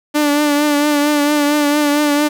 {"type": "tone with vibrato", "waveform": "sawtooth", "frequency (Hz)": 293.7, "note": "D4", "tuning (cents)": 0, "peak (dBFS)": -8, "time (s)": [0.14, 2.29], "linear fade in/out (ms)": 20, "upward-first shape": "triangle", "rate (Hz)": 4.4, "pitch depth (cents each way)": 41, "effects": ["7-bit"]}